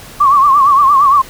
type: tone with vibrato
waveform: sine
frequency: 1120 Hz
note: C#6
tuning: 18 cents sharp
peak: -5 dBFS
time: 0.2-1.22 s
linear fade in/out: 10 ms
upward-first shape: triangle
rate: 8.7 Hz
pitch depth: 120 cents each way
effects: pink hiss -34 dBFS RMS until 1.29 s